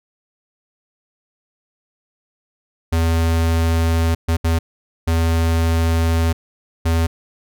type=tone bursts at uneven times; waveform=square; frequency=82.41 Hz; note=E2; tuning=in tune; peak=-15 dBFS; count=5; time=2.92-4.15 / 4.28-4.37 / 4.44-4.59 / 5.07-6.33 / 6.85-7.07 s; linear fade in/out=10 ms; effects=none